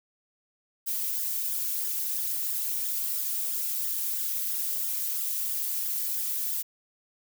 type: noise with flanger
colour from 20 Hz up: violet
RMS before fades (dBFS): -30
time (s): 0.86-6.63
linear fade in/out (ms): 20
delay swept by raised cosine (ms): 0.57 to 3.77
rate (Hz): 3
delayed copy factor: +0.95
effects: none